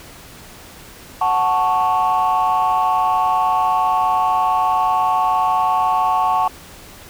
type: chord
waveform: sine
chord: F# minor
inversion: none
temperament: equal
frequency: 740 / 880 / 1108.7 Hz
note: F#5 / A5 / C#6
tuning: 0 / 0 / 0 cents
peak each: -17 dBFS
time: 1.21-6.48 s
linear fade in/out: 5 ms
effects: tanh soft clip ceiling -9 dBFS + pink hiss -40 dBFS RMS until 7.09 s